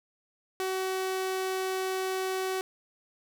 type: tone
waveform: sawtooth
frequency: 377.1 Hz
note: F#4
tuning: 33 cents sharp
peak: -25 dBFS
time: 0.6-2.61 s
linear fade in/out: 0 ms
effects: none